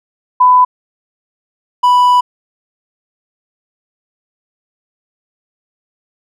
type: tone pair in turn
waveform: sine / triangle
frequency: 1000 / 987.9 Hz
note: B5 / B5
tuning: +21 / 0 cents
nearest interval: unison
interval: 21 cents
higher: first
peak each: -4 dBFS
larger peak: neither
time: 0.4-0.65 / 1.83-2.21 s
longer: second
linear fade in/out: 10 ms
effects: none